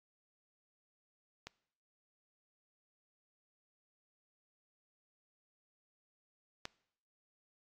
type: clicks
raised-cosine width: 0.2 ms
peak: -27 / -22 dBFS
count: 2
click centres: 1.47 / 6.654 s
effects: noise-tail reverb RT60 0.7 s tail -22 dB re dry + AAC 48 kbps